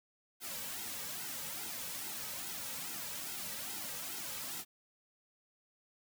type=noise with flanger; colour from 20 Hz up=white; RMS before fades=-42 dBFS; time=0.4-4.65 s; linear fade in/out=50 ms; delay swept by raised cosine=1.7 to 2.9 ms; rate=2.4 Hz; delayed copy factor=-0.75; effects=none